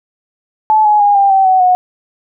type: tone with pitch steps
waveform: sine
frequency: 865 / 840.9 / 817.4 / 794.6 / 772.4 / 750.9 / 729.9 Hz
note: A5 / G#5 / G#5 / G5 / G5 / F#5 / F#5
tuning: -30 / +21 / -28 / +23 / -26 / +25 / -24 cents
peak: -6 dBFS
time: 0.7-1.75 s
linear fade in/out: 0 ms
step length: 150 ms
effects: none